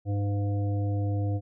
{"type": "harmonic tone", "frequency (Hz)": 101.3, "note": "G#2", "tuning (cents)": -43, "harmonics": [1, 3, 5, 7], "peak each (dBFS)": [-25, -35, -39, -42], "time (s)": [0.05, 1.41], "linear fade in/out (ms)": 50, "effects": []}